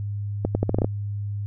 accelerating click train, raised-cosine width 2 ms, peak -8 dBFS, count 8, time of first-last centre 0.45-0.845 s, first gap 100 ms, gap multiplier 0.8, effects added 102 Hz sine -26 dBFS peak until 1.46 s

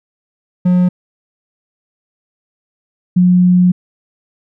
triangle / sine tone pair in turn, 180 / 180 Hz, F#3 / F#3, -47 / -47 cents, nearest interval unison, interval 0 cents, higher neither, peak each -6 dBFS, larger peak neither, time 0.65-0.89 / 3.16-3.72 s, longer second, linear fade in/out 10 ms, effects none

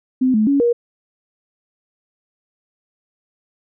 sine tone with pitch steps, 257.4 / 215.5 / 280.4 / 475 Hz, C4 / A3 / C#4 / A#4, -28 / -36 / +20 / +33 cents, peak -12 dBFS, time 0.21-0.73 s, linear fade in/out 10 ms, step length 130 ms, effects none

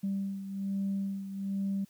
sine beating tone pair, 196 / 197.2 Hz, G3 / G3, 0 / +11 cents, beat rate 1.2 Hz, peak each -31 / -37 dBFS, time 0.03-1.85 s, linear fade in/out 10 ms, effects tanh soft clip ceiling -25 dBFS + white hiss -65 dBFS RMS until 1.89 s

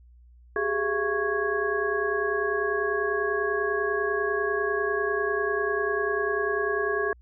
sine tone cluster, 388.3 / 418.4 / 678 / 1108 / 1656 Hz, G4 / G#4 / E5 / C#6 / G#6, -16 / +13 / +49 / -1 / -5 cents, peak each -31 / -27 / -35 / -32 / -29 dBFS, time 0.56-7.13 s, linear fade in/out 2 ms, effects added 60 Hz sine -50 dBFS peak until 7.21 s

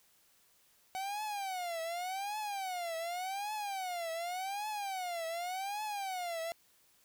45% pulse tone with vibrato, 748 Hz, F#5, 19 cents sharp, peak -36 dBFS, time 0.95-6.52 s, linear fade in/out 0 ms, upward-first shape triangle, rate 0.87 Hz, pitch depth 250 cents each way, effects white hiss -68 dBFS RMS until 7.04 s

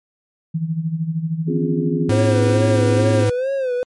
sine tone with tremolo, 162.1 Hz, E3, 29 cents flat, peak -16 dBFS, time 0.54-2.1 s, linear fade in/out 10 ms, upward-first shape sine, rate 13 Hz, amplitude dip 70%
sine chord, Db major seventh, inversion third, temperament equal with one note detuned, 255.2 / 277.2 / 349.2 / 415.3 Hz, C4 / Db4 / F4 / Ab4, -43 / 0 / 0 / 0 cents, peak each -22 / -26 / -25 / -25 dBFS, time 1.47-3.25 s, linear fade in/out 20 ms
square tone, 107.1 Hz, A2, 46 cents flat, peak -16 dBFS, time 2.09-3.3 s, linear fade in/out 5 ms
triangle tone with vibrato, 519 Hz, C5, 14 cents flat, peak -16 dBFS, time 2.12-3.83 s, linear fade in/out 0 ms, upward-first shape sine, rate 2.3 Hz, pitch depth 100 cents each way
effects MP3 48 kbps

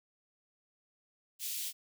white high-pass noise, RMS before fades -38 dBFS, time 1.39-1.73 s, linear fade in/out 50 ms, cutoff 2600 Hz, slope 24 dB/octave, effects none

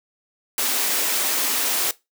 white high-pass noise, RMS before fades -22 dBFS, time 0.58-1.91 s, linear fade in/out 2 ms, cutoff 230 Hz, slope 48 dB/octave, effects noise-tail reverb RT60 0.2 s tail -19 dB re dry

